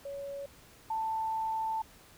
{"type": "tone pair in turn", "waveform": "sine", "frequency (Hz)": [560, 885.9], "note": ["C#5", "A5"], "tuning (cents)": [18, 12], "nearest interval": "minor sixth", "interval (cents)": 794, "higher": "second", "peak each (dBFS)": [-37, -30], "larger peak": "second", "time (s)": [[0.05, 0.46], [0.9, 1.82]], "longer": "second", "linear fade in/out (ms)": 5, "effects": ["pink hiss -57 dBFS RMS until 2.17 s"]}